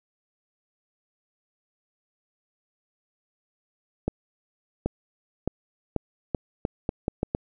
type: accelerating click train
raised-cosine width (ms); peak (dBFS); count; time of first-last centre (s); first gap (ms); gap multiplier
2; -11; 10; 4.08-7.349; 780; 0.79
effects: none